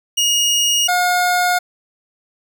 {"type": "tone pair in turn", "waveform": "25% pulse", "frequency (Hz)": [2870, 717.5], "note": ["F7", "F5"], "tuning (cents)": [47, 47], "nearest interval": "2 octaves", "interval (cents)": 2400, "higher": "first", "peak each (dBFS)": -10, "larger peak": "neither", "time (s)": [[0.17, 0.88], [0.88, 1.59]], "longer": "neither", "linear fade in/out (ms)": 10, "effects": []}